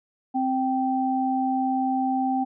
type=tone pair together; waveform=sine; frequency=261.6 / 779.8 Hz; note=C4 / G5; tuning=0 / -9 cents; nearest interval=octave + perfect fifth; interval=1891 cents; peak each=-24 / -24 dBFS; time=0.34-2.45 s; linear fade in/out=20 ms; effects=none